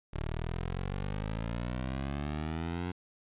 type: exponential sweep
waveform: 15% pulse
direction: up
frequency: 36.71 to 90.7 Hz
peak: -27 dBFS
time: 0.13-2.92 s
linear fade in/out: 10 ms
effects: resampled to 8000 Hz